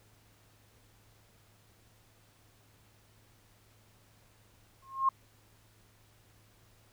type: tone with exponential growth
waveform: sine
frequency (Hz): 1072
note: C6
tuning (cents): +42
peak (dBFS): -20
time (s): 4.82-5.09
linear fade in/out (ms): 5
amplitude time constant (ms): 57
effects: added 106 Hz sine -65 dBFS peak until 6.92 s + pink hiss -65 dBFS RMS until 6.92 s